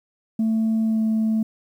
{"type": "tone with pitch glide", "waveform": "sine", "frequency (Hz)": [222.1, 220.2], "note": ["A3", "A3"], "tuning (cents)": [16, 2], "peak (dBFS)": -16, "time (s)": [0.39, 1.43], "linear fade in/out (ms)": 5, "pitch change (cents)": -14, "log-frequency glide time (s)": [0.83, 1.02], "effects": ["tanh soft clip ceiling -16 dBFS", "9-bit"]}